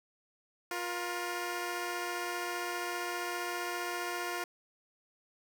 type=tone pair together; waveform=10% pulse; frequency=352.7 / 475.3 Hz; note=F4 / A#4; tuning=+17 / +34 cents; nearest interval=perfect fourth; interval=517 cents; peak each=-27 / -33 dBFS; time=0.71-4.44 s; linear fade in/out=2 ms; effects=none